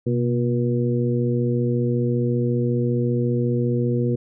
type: harmonic tone with a mistuned harmonic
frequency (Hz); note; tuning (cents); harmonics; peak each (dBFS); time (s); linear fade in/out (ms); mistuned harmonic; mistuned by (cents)
120; B2; -49; 1 / 2 / 3 / 4; -21 / -24 / -26 / -27; 0.06-4.16; 10; 1; +75
effects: none